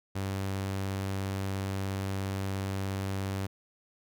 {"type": "tone", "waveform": "sawtooth", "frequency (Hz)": 97, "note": "G2", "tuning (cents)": -18, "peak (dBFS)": -27, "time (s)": [0.15, 3.47], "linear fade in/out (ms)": 10, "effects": []}